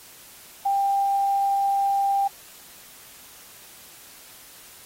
sine tone with quantisation, 793 Hz, G5, 20 cents sharp, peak -19 dBFS, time 0.65-2.28 s, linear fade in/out 10 ms, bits 8, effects white hiss -47 dBFS RMS until 4.85 s + AAC 48 kbps

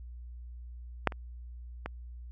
clicks, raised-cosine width 0.5 ms, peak -8 / -27 / -20 dBFS, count 3, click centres 1.073 / 1.122 / 1.86 s, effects added 60 Hz sine -42 dBFS peak until 2.31 s

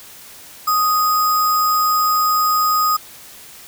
sine tone with sample-and-hold, 1244.5 Hz, D#6, in tune, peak -13 dBFS, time 0.67-2.97 s, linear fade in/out 10 ms, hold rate 6300 Hz, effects white hiss -40 dBFS RMS until 3.67 s

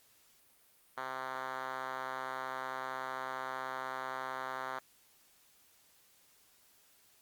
5% pulse tone with band-pass filter, 130.81 Hz, C3, in tune, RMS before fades -40 dBFS, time 0.97-4.79 s, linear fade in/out 5 ms, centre 1200 Hz, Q 1.1, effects white hiss -66 dBFS RMS until 7.21 s + Opus 48 kbps

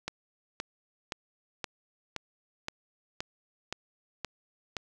click train, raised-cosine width 0.2 ms, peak -16 dBFS, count 10, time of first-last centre 0.08-4.768 s, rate 1.92 Hz, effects none

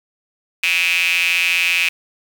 square tone with high-pass filter, 87.31 Hz, F2, in tune, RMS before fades -17 dBFS, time 0.63-1.89 s, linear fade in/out 5 ms, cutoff 2500 Hz, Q 9.6, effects 7-bit

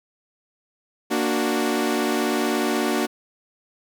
sawtooth chord, Bb augmented, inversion none, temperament equal, 233.1 / 293.7 / 370 Hz, Bb3 / D4 / F#4, 0 / 0 / 0 cents, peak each -21 dBFS, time 1.1-3.07 s, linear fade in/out 20 ms, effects none

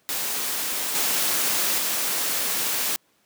white noise with level steps, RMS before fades -27 / -23 / -25 dBFS, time 0.09-2.96 s, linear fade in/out 0 ms, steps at 0.95 / 1.78 s, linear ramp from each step 2 ms, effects pink hiss -64 dBFS RMS until 3.25 s + high-pass 200 Hz 12 dB/octave

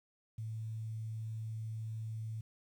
sine tone with quantisation, 110.8 Hz, A2, 13 cents sharp, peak -38 dBFS, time 0.38-2.41 s, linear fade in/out 5 ms, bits 11, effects none

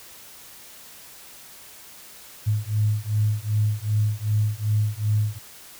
sine beating tone pair, 105 / 107.6 Hz, G#2 / A2, +19 / -38 cents, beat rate 2.6 Hz, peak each -23 dBFS, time 2.46-5.39 s, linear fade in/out 20 ms, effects white hiss -45 dBFS RMS until 5.79 s

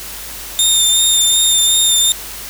20% pulse tone with vibrato, 3629 Hz, A#7, 47 cents flat, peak -4 dBFS, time 0.59-2.12 s, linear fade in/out 0 ms, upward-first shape sine, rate 2.7 Hz, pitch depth 19 cents each way, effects added 50 Hz sine -38 dBFS peak until 2.49 s + white hiss -29 dBFS RMS until 2.49 s

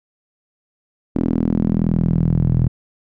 sawtooth tone with band-pass filter sweep, 41.2 Hz, E1, in tune, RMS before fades -17 dBFS, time 1.15-2.68 s, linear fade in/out 10 ms, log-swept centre 270 to 130 Hz, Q 3.1, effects none

